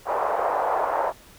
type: band-pass noise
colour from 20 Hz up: white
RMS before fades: -24 dBFS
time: 0.05-1.13 s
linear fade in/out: 50 ms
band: 540 to 970 Hz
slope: 24 dB/octave
effects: pink hiss -50 dBFS RMS until 1.38 s